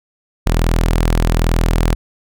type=tone; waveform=sawtooth; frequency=41.2 Hz; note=E1; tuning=in tune; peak=-8 dBFS; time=0.46-1.95 s; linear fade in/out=10 ms; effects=none